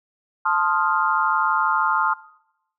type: chord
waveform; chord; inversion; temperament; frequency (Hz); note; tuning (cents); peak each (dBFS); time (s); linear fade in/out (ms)
sine; F dominant seventh; first; equal; 880 / 1046.5 / 1244.5 / 1396.9; A5 / C6 / Eb6 / F6; 0 / 0 / 0 / 0; -23; 0.45-2.14; 10
effects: noise-tail reverb RT60 0.8 s tail -20 dB re dry